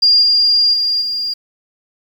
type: tone with level steps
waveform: sine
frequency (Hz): 4807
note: D8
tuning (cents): +39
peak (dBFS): -7 / -9 / -13 / -17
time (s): 0.02-1.34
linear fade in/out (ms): 10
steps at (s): 0.22 / 0.73 / 1.01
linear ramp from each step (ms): 10
effects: 7-bit